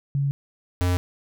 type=tone pair in turn; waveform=sine / square; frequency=140 / 89.39 Hz; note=C#3 / F2; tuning=+18 / +41 cents; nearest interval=minor sixth; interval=777 cents; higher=first; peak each=-20 dBFS; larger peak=neither; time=0.15-0.31 / 0.81-0.97 s; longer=neither; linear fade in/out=0 ms; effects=none